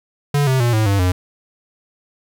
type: tone with pitch steps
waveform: square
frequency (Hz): 144 / 131.29 / 119.7 / 109.13 / 99.5 / 90.71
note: D3 / C3 / A#2 / A2 / G2 / F#2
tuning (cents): -34 / +6 / +46 / -14 / +26 / -34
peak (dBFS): -14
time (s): 0.34-1.12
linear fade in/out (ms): 5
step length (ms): 130
effects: 9-bit